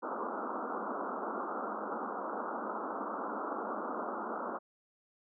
white band-pass noise, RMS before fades -38 dBFS, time 0.02-4.59 s, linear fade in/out 20 ms, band 200 to 1400 Hz, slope 96 dB/octave, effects none

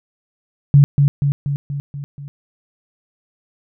sine tone with echo, 141.9 Hz, C#3, 41 cents sharp, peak -5 dBFS, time 0.74-0.84 s, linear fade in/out 0 ms, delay 240 ms, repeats 6, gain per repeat -4 dB, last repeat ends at 2.28 s, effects none

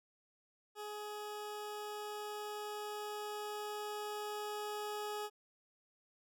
20% pulse tone with level ramp, 419.3 Hz, G#4, 17 cents sharp, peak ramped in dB -38 to -34 dBFS, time 0.75-5.3 s, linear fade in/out 50 ms, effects none

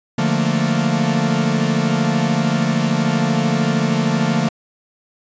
45% pulse chord, Bb major seventh, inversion first, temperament equal, 146.83 / 174.61 / 220 / 233.1 Hz, D3 / F3 / A3 / Bb3, 0 / 0 / 0 / 0 cents, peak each -21 dBFS, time 0.18-4.49 s, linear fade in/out 5 ms, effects resampled to 16000 Hz

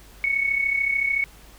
sine tone with amplitude modulation, 2217 Hz, C#7, in tune, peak -17 dBFS, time 0.24-1.24 s, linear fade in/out 0 ms, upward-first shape sine, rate 33.6 Hz, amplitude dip 65%, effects added 50 Hz sine -48 dBFS peak until 1.58 s + pink hiss -50 dBFS RMS until 1.58 s

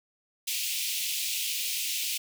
pink high-pass noise, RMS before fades -31 dBFS, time 0.47-2.18 s, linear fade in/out 10 ms, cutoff 2400 Hz, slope 48 dB/octave, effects none

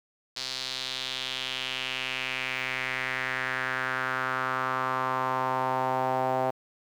sawtooth tone with band-pass filter sweep, 130 Hz, C3, 11 cents flat, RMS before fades -30 dBFS, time 0.36-6.51 s, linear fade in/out 10 ms, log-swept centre 4500 to 720 Hz, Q 3.2, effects 9-bit

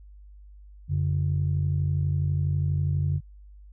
sine tone pair together, 90.89 / 143.1 Hz, F#2 / D3, -30 / -45 cents, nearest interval minor sixth, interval 785 cents, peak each -24 dBFS, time 0.88-3.21 s, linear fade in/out 50 ms, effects tanh soft clip ceiling -16 dBFS + added 50 Hz sine -45 dBFS peak until 3.72 s

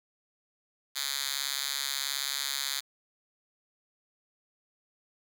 5% pulse tone with high-pass filter, 138.59 Hz, C#3, in tune, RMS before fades -33 dBFS, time 0.95-2.81 s, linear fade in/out 20 ms, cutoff 3300 Hz, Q 1.2, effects none

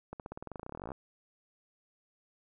accelerating click train, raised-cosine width 1 ms, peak -27 dBFS, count 24, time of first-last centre 0.13-0.918 s, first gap 68 ms, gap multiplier 0.93, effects none

